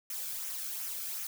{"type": "noise with flanger", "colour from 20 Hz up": "blue", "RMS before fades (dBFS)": -38, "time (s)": [0.1, 1.27], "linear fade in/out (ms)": 2, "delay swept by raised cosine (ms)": [0.22, 1.1], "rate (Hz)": 2.7, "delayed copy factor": -0.5, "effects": []}